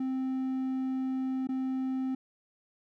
triangle tone with dropouts, 261.6 Hz, C4, in tune, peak -27 dBFS, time 0-2.15 s, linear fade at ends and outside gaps 5 ms, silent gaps 1.472-1.489 s, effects none

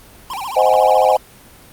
square tone with vibrato, 910 Hz, A#5, 42 cents flat, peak -24 dBFS, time 0.3-1.17 s, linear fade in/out 2 ms, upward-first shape sine, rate 14 Hz, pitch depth 300 cents each way
clicks, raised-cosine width 0.3 ms, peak -16 dBFS, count 2, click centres 0.335 / 0.739 s
sine chord, Ab dominant seventh, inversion first, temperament just, 519.1 / 623 / 747.5 / 830.6 Hz, C5 / Eb5 / Gb5 / Ab5, -14 / +2 / +17 / 0 cents, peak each -15 dBFS, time 0.56-1.17 s, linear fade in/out 10 ms
effects pink hiss -43 dBFS RMS until 1.72 s + Opus 32 kbps

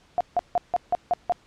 sine tone bursts, 708 Hz, F5, 23 cents sharp, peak -18 dBFS, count 7, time 0.18-1.322 s, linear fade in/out 0 ms, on 26 ms, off 160 ms, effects pink hiss -58 dBFS RMS until 1.46 s + low-pass 6000 Hz 12 dB/octave

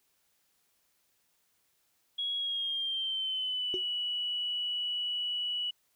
sine tone with pitch glide, 3322 to 2943 Hz, G#7 to F#7, 0 to -10 cents, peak -30 dBFS, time 2.18-5.71 s, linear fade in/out 10 ms, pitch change -210 cents, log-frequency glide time 2.36-3.8 s
sine tone with exponential decay, 372.1 Hz, F#4, 10 cents sharp, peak -28 dBFS, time 3.74-3.85 s, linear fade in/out 0 ms, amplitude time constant 22 ms
effects tanh soft clip ceiling -22 dBFS + white hiss -73 dBFS RMS until 5.95 s

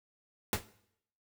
pink noise with exponential decay, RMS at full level -26 dBFS, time 0.53-0.65 s, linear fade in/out 1 ms, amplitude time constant 25 ms, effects noise-tail reverb RT60 0.7 s tail -18 dB re dry

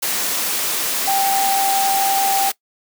sine tone in noise, 784 Hz, G5, in tune, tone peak -16 dBFS, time 1.07-2.5 s, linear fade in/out 10 ms, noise white, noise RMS -21 dBFS, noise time 0.02-2.52 s, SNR +2 dB, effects noise-tail reverb RT60 0.1 s tail -21 dB re dry + high-pass 200 Hz 12 dB/octave

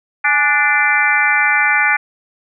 harmonic tone with a mistuned harmonic, 293.7 Hz, D4, in tune, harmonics 3 / 4 / 5 / 6 / 7 / 8, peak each -20 / -23 / -17 / -17 / -17 / -18 dBFS, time 0.24-1.97 s, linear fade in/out 10 ms, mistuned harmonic 3, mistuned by -80 cents, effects none

